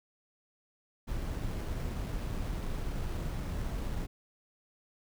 brown noise with sample-and-hold, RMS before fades -35 dBFS, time 1.07-4.07 s, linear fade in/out 20 ms, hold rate 7350 Hz, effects none

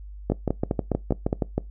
two click trains, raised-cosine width 2 ms, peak -9 / -9 dBFS, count 9 / 6, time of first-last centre 0.32-1.58 / 0.3-1.329 s, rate 6.35 / 4.86 Hz, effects noise-tail reverb RT60 0.2 s tail -22 dB re dry + added 50 Hz sine -37 dBFS peak until 1.7 s

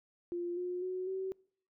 sine tone with pitch steps, 348.5 / 358.7 / 369.2 / 380 Hz, F4 / F4 / F#4 / F#4, -4 / +46 / -4 / +46 cents, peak -34 dBFS, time 0.32-1.32 s, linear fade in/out 0 ms, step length 250 ms, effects noise-tail reverb RT60 0.6 s tail -26 dB re dry

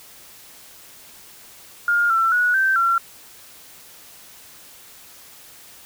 sine tone with pitch steps, 1414 / 1343 / 1463 / 1556 / 1364 Hz, F6 / E6 / F#6 / G6 / F6, +21 / +32 / -20 / -13 / -41 cents, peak -15 dBFS, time 1.88-2.98 s, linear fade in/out 2 ms, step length 220 ms, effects white hiss -45 dBFS RMS until 5.85 s

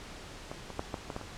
clicks, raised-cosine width 1 ms, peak -24 / -27 / -17 / -19 / -22 / -22 / -28 dBFS, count 7, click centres 0.515 / 0.703 / 0.794 / 0.942 / 1.102 / 1.164 / 1.213 s, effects pink hiss -46 dBFS RMS until 1.37 s + low-pass 7000 Hz 12 dB/octave

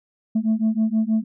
sine beating tone pair, 217.1 / 223.4 Hz, A3 / A3, -23 / +27 cents, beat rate 6.3 Hz, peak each -19 dBFS, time 0.35-1.24 s, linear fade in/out 10 ms, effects tanh soft clip ceiling -14 dBFS

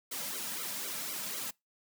white noise with flanger, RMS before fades -38 dBFS, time 0.11-1.51 s, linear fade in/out 10 ms, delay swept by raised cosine 1.1 to 2.8 ms, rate 4 Hz, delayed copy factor -0.9, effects noise-tail reverb RT60 0.2 s tail -25 dB re dry + high-pass 150 Hz 12 dB/octave

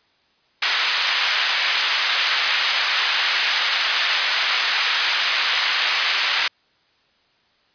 white band-pass noise, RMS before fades -20 dBFS, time 0.62-6.48 s, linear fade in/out 5 ms, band 1300 to 3700 Hz, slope 12 dB/octave, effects white hiss -61 dBFS RMS until 7.74 s + resampled to 11025 Hz

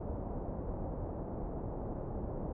pink low-pass noise, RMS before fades -39 dBFS, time 0-2.53 s, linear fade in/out 10 ms, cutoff 800 Hz, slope 24 dB/octave, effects none

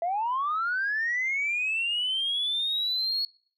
sine linear sweep, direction up, 659.3 to 4369 Hz, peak -24 dBFS, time 0.02-3.25 s, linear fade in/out 2 ms, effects noise-tail reverb RT60 0.5 s tail -25 dB re dry + tanh soft clip ceiling -21 dBFS

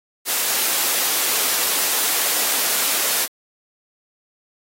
white high-pass noise, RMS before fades -20 dBFS, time 0.25-3.28 s, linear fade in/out 50 ms, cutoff 320 Hz, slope 12 dB/octave, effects AAC 48 kbps

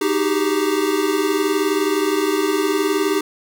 square tone cluster, 310.6 / 383.2 / 402.5 Hz, D#4 / G4 / G4, -3 / -39 / +46 cents, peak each -22 dBFS, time 0.01-3.21 s, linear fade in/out 5 ms, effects 8-bit

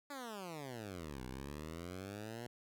10% pulse exponential two-way sweep, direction down then up, 293.7 to 61.74 to 122.4 Hz, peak -36 dBFS, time 0.1-2.47 s, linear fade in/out 5 ms, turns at 1.23 s, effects none

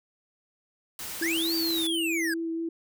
white noise, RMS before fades -37 dBFS, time 0.99-1.87 s, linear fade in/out 2 ms
sine tone with vibrato, 329.6 Hz, E4, in tune, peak -28 dBFS, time 1.21-2.69 s, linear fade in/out 5 ms, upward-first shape sine, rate 4.4 Hz, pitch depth 12 cents each way
square linear two-way sweep, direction up then down, 1568 to 4699 to 1568 Hz, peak -28 dBFS, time 1.22-2.34 s, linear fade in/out 5 ms, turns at 1.55 s
effects none

